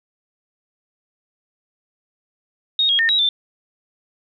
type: tone with pitch steps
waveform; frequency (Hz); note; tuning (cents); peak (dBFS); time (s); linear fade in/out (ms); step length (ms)
sine; 3729 / 3273 / 1824 / 3848 / 3552; A#7 / G#7 / A#6 / B7 / A7; 0 / -26 / -38 / -46 / +16; -14; 2.79-3.29; 2; 100
effects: none